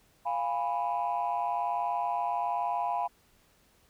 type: chord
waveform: sine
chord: F diminished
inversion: none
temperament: equal with one note detuned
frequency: 698.5 / 819.6 / 987.8 Hz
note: F5 / Ab5 / Cb6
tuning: 0 / -23 / 0 cents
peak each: -31 dBFS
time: 0.25-3.08 s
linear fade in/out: 20 ms
effects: tanh soft clip ceiling -22 dBFS + pink hiss -65 dBFS RMS until 3.89 s